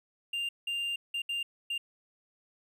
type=tone bursts at uneven times; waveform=triangle; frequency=2794 Hz; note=F7; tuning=in tune; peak=-29 dBFS; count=5; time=0.33-0.49 / 0.67-0.96 / 1.14-1.22 / 1.29-1.43 / 1.7-1.78 s; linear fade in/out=5 ms; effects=none